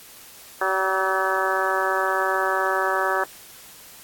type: harmonic tone with a mistuned harmonic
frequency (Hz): 190.4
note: F#3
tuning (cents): +50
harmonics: 2 / 3 / 4 / 5 / 6 / 7 / 8 / 9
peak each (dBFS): -28 / -28 / -28 / -28 / -28 / -28 / -28 / -28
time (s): 0.61-3.24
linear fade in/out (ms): 5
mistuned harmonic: 7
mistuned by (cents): -45
effects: white hiss -45 dBFS RMS until 4.03 s + AAC 64 kbps